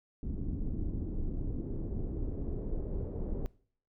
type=noise with low-pass filter sweep; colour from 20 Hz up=brown; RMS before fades=-35 dBFS; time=0.23-3.46 s; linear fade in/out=0 ms; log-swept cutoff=270 to 480 Hz; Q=2; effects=noise-tail reverb RT60 0.5 s tail -21 dB re dry